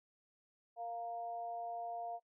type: tone with amplitude modulation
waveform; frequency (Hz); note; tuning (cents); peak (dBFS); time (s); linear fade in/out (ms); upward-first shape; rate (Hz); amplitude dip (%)
sine; 698.5; F5; 0; -37; 0.76-2.2; 50; sine; 232; 65
effects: noise-tail reverb RT60 0.1 s tail -22 dB re dry